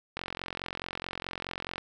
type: click train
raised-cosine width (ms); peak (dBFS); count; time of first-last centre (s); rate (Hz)
0.3; -18; 73; 0.17-1.781; 44.7
effects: none